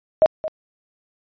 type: tone with echo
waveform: sine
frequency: 629 Hz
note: D#5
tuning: 19 cents sharp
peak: -9 dBFS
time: 0.22-0.26 s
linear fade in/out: 0 ms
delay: 220 ms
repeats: 1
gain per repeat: -13 dB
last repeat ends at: 0.48 s
effects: resampled to 11025 Hz